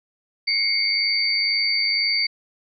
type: tone cluster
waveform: sine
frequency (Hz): 2132 / 2234 / 4599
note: C7 / C#7 / D8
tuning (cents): +32 / +13 / -37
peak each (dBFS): -25 / -27 / -20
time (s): 0.47-2.27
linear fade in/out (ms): 10
effects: none